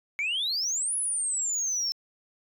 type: exponential two-way sweep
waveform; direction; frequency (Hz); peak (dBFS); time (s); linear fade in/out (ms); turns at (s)
sine; up then down; 2200 to 10480 to 5290; -24; 0.19-1.92; 0; 0.96
effects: tanh soft clip ceiling -24 dBFS